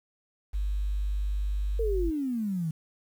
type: tone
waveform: sine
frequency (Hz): 50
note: G1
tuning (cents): +35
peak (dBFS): -26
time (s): 0.53-2.11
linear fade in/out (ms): 20
type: exponential sweep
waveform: sine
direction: down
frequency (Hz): 466.2 to 153.6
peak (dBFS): -27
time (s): 1.79-2.71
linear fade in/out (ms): 5
effects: 9-bit